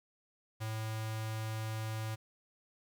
square tone with notch filter, 110 Hz, A2, in tune, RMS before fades -38 dBFS, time 0.6-2.16 s, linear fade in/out 20 ms, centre 240 Hz, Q 0.56, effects 11-bit

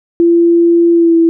sine tone with pitch glide, 340 to 331.5 Hz, F4 to E4, -46 to +10 cents, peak -5 dBFS, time 0.2-1.29 s, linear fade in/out 0 ms, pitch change -44 cents, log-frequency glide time 0.92-1.16 s, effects none

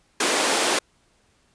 pink high-pass noise, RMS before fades -21 dBFS, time 0.2-0.79 s, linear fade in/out 5 ms, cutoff 300 Hz, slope 24 dB/octave, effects pink hiss -63 dBFS RMS until 1.54 s + resampled to 22050 Hz

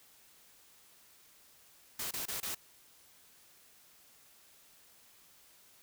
white noise bursts, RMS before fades -38 dBFS, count 4, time 1.99-2.548 s, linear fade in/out 5 ms, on 120 ms, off 26 ms, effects white hiss -62 dBFS RMS until 5.82 s

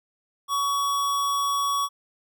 square tone, 1125 Hz, C#6, 25 cents sharp, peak -23 dBFS, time 0.48-1.89 s, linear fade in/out 50 ms, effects none

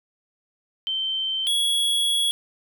sine / square tone pair in turn, 3108 / 3346 Hz, G7 / G#7, -16 / +12 cents, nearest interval minor second, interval 128 cents, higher second, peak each -23 / -20 dBFS, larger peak second, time 0.87-1.47 / 1.47-2.31 s, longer second, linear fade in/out 0 ms, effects none

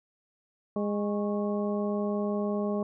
harmonic tone with a mistuned harmonic, 205.8 Hz, G#3, 16 cents flat, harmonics 1 / 2 / 3 / 4 / 5, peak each -29 / -32 / -34 / -43 / -41 dBFS, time 0.76-2.83 s, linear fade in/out 2 ms, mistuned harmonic 5, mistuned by +110 cents, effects none

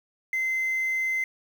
sine tone, 2066 Hz, C7, 22 cents flat, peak -22 dBFS, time 0.33-1.24 s, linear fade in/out 2 ms, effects tanh soft clip ceiling -22 dBFS + 8-bit

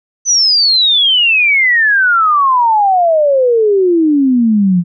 sine exponential sweep, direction down, 6100 to 169.5 Hz, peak -7 dBFS, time 0.25-4.84 s, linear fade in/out 50 ms, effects none

